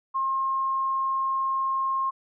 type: tone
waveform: sine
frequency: 1069 Hz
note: C6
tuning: 37 cents sharp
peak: -23 dBFS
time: 0.14-2.11 s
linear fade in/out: 20 ms
effects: none